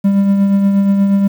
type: tone with tremolo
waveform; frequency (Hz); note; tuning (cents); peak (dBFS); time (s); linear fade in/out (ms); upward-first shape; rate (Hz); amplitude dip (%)
triangle; 198.2; G3; +19; -5; 0.04-1.28; 10; triangle; 8.4; 40
effects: 7-bit